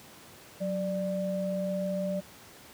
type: tone pair together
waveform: sine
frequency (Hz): 185 / 590.4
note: F#3 / D5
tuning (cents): 0 / +9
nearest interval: octave + minor sixth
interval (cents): 2009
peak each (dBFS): -31 / -31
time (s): 0.6-2.21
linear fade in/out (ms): 20
effects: pink hiss -51 dBFS RMS until 2.73 s + high-pass 100 Hz 12 dB/octave